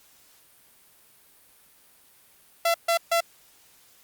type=tone bursts; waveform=sawtooth; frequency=675 Hz; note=E5; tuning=41 cents sharp; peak=-16 dBFS; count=3; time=2.65-3.206 s; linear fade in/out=5 ms; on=92 ms; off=140 ms; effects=white hiss -57 dBFS RMS until 4.03 s + Opus 48 kbps